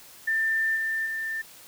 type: tone with level steps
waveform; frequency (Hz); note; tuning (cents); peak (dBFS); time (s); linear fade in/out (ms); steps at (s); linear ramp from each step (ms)
sine; 1788; A6; +27; -22 / -25 / -28; 0.27-1.42; 10; 0.75 / 1.05; 20
effects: white hiss -49 dBFS RMS until 1.67 s